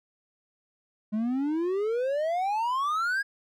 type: exponential sweep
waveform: triangle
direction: up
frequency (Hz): 207.7 to 1665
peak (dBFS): -23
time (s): 1.12-3.23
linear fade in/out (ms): 20
effects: none